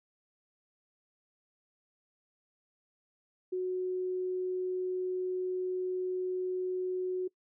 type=tone; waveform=sine; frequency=367.9 Hz; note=F#4; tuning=10 cents flat; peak=-30 dBFS; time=3.52-7.28 s; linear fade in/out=10 ms; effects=noise-tail reverb RT60 0.1 s tail -22 dB re dry